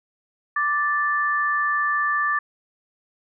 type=tone pair together; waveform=sine; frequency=1174.7 / 1760 Hz; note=D6 / A6; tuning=0 / 0 cents; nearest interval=perfect fifth; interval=700 cents; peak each=-22 dBFS; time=0.56-2.39 s; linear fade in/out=5 ms; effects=none

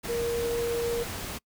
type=tone in noise; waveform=sine; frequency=470 Hz; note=A#4; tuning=14 cents sharp; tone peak=-26 dBFS; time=0.08-1.04 s; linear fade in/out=20 ms; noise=pink; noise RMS=-36 dBFS; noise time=0.03-1.39 s; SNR=+7 dB; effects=noise-tail reverb RT60 0.1 s tail -26 dB re dry

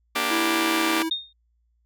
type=chord; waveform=5% pulse; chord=G minor; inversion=first; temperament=just; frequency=235.2 / 294 / 392 Hz; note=Bb3 / D4 / G4; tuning=+16 / +2 / 0 cents; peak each=-17 dBFS; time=0.15-1.03 s; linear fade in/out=10 ms
type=tone with pitch glide; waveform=square; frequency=329.6 to 324.1 Hz; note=E4 to E4; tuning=0 to -29 cents; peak=-25 dBFS; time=0.3-1.1 s; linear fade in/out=20 ms; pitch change=-29 cents; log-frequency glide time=0.45-0.91 s
type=tone with exponential decay; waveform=sine; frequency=3681 Hz; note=A#7; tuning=23 cents flat; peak=-19 dBFS; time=1.11-1.33 s; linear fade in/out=5 ms; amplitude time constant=47 ms
effects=added 58 Hz sine -64 dBFS peak until 1.85 s

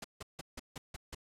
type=noise bursts; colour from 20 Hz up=pink; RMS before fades=-43 dBFS; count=7; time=0.02-1.148 s; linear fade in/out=5 ms; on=24 ms; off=160 ms; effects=low-pass 10000 Hz 12 dB/octave

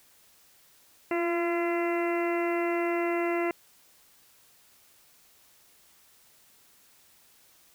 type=harmonic tone with a mistuned harmonic; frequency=341.1 Hz; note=F4; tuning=41 cents flat; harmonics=1 / 2 / 3 / 4 / 5 / 6 / 7 / 8; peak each=-27 / -32 / -38 / -39 / -43 / -36 / -45 / -42 dBFS; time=1.11-3.51 s; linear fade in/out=2 ms; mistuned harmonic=1; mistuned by=+21 cents; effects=white hiss -60 dBFS RMS until 7.74 s

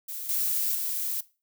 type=noise with level steps; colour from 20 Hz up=violet; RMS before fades=-36 / -27 / -30 dBFS; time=0.08-1.21 s; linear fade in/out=10 ms; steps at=0.29 / 0.75 s; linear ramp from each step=2 ms; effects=noise-tail reverb RT60 0.3 s tail -18 dB re dry

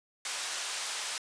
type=band-pass noise; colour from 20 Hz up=white; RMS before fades=-36 dBFS; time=0.25-1.18 s; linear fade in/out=2 ms; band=730 to 7700 Hz; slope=12 dB/octave; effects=resampled to 22050 Hz

